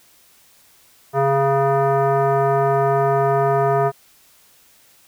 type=tone with frequency modulation; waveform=sine; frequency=138.1 Hz; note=C#3; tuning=6 cents flat; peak=-14 dBFS; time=1.13-3.92 s; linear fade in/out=50 ms; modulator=550 Hz; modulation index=1.7; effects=white hiss -53 dBFS RMS until 5.07 s